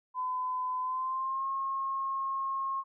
sine tone with pitch glide, 1013 to 1079.5 Hz, B5 to C#6, +44 to -46 cents, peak -30 dBFS, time 0.14-2.84 s, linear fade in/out 50 ms, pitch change +110 cents, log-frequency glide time 0.8-1.47 s, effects none

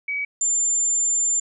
sine tone pair in turn, 2271 / 7210 Hz, C#7 / A8, +41 / +41 cents, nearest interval octave + minor sixth, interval 2000 cents, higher second, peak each -23 / -18 dBFS, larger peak second, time 0.08-0.25 / 0.41-1.4 s, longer second, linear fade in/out 5 ms, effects none

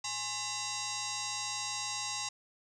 sine tone with frequency modulation, 833 Hz, G#5, 5 cents sharp, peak -34 dBFS, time 0.04-2.29 s, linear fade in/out 5 ms, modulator 947 Hz, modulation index 7.2, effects 12-bit

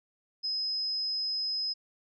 sine tone, 5080 Hz, D#8, 35 cents sharp, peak -29 dBFS, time 0.43-1.74 s, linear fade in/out 20 ms, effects none

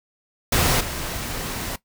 pink noise with level steps, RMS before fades -19 / -29 dBFS, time 0.52-1.76 s, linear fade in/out 5 ms, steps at 0.8 s, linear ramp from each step 10 ms, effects noise-tail reverb RT60 0.1 s tail -17 dB re dry

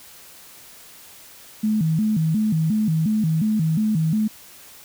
sine tone with vibrato, 185.4 Hz, F#3, 4 cents sharp, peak -17 dBFS, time 1.63-4.28 s, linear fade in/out 10 ms, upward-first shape square, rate 2.8 Hz, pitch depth 260 cents each way, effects white hiss -45 dBFS RMS until 4.84 s

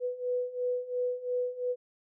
sine beating tone pair, 493.9 / 496.8 Hz, B4 / B4, 0 / +10 cents, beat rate 2.9 Hz, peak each -34 / -31 dBFS, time 0-1.76 s, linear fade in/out 50 ms, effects none

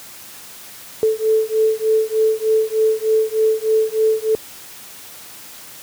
sine beating tone pair, 436.9 / 440.2 Hz, A4 / A4, -12 / +1 cents, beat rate 3.3 Hz, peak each -17 dBFS, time 1.03-4.35 s, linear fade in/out 0 ms, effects white hiss -38 dBFS RMS until 5.82 s + high-pass 60 Hz 12 dB/octave

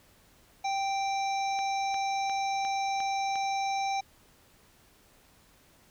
harmonic tone, 784 Hz, G5, in tune, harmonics 1 / 3 / 5 / 7 / 8, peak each -28 / -38 / -42 / -45 / -46 dBFS, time 0.64-4.01 s, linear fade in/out 10 ms
click train, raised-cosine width 0.3 ms, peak -27 dBFS, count 6, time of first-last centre 1.59-3.357 s, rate 2.83 Hz
effects pink hiss -61 dBFS RMS until 5.9 s

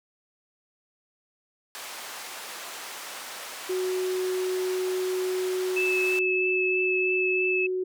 pink band-pass noise, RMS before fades -39 dBFS, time 1.75-6.19 s, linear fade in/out 0 ms, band 720 to 14000 Hz, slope 12 dB/octave
sine tone, 370 Hz, F#4, in tune, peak -25 dBFS, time 3.69-7.84 s, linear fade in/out 10 ms
sine tone with vibrato, 2616 Hz, E7, 14 cents flat, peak -24 dBFS, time 5.76-7.67 s, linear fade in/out 10 ms, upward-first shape triangle, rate 3.1 Hz, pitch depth 13 cents each way
effects none

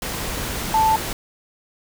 sine tone in noise, 880 Hz, A5, in tune, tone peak -14 dBFS, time 0.74-0.96 s, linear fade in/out 2 ms, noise pink, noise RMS -27 dBFS, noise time 0.02-1.13 s, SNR +10 dB, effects none

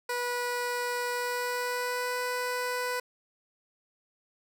15% pulse tone with pitch glide, 488.4 to 496.4 Hz, B4 to B4, -19 to +9 cents, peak -23 dBFS, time 0.09-3 s, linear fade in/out 5 ms, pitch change +28 cents, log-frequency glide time 1.1-2.18 s, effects none

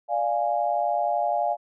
sine chord, D diminished, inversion none, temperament equal, 587.3 / 698.5 / 830.6 Hz, D5 / F5 / Ab5, 0 / 0 / 0 cents, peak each -28 / -24 / -27 dBFS, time 0.08-1.57 s, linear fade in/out 50 ms, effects none

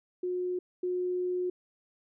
sine tone pair in turn, 361.5 / 361.5 Hz, F#4 / F#4, -40 / -40 cents, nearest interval unison, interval 0 cents, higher neither, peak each -29 / -28 dBFS, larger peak second, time 0.23-0.59 / 0.83-1.5 s, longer second, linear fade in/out 5 ms, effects none

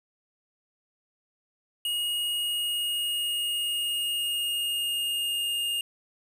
square tone with pitch glide, 2874 to 2831 Hz, F7 to F7, +49 to +23 cents, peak -27 dBFS, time 1.85-5.81 s, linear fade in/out 2 ms, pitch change -26 cents, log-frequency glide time 2.36-5.57 s, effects 9-bit

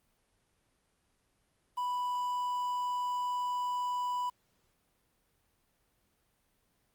triangle tone with quantisation, 987.8 Hz, B5, in tune, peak -29 dBFS, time 1.77-4.3 s, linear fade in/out 10 ms, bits 9, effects pink hiss -74 dBFS RMS until 6.94 s + Opus 32 kbps

